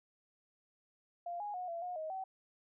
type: tone with pitch steps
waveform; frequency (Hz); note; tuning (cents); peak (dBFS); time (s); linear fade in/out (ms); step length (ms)
sine; 695 / 827 / 727 / 677 / 719 / 629 / 762; F5 / G#5 / F#5 / E5 / F#5 / D#5 / G5; -9 / -8 / -31 / +46 / -50 / +19 / -49; -38; 1.26-2.24; 5; 140
effects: none